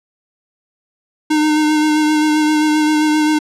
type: tone with vibrato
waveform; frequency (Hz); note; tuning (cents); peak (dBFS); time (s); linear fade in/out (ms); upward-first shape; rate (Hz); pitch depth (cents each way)
square; 305.6; D#4; -31; -12; 1.3-3.39; 10; sine; 7.6; 19
effects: low-pass 9000 Hz 12 dB/octave

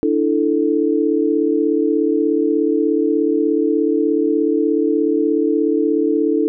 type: chord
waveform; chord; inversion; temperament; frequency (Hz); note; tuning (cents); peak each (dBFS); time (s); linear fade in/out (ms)
sine; D suspended second; none; just; 293.7 / 330.4 / 440.5; D4 / E4 / A4; 0 / +4 / +2; -18; 0.03-6.48; 0
effects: none

